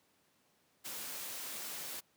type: noise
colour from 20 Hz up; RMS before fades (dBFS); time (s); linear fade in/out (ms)
white; -43; 0.84-2.01; 20
effects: pink hiss -72 dBFS RMS until 2.16 s + high-pass 150 Hz 12 dB/octave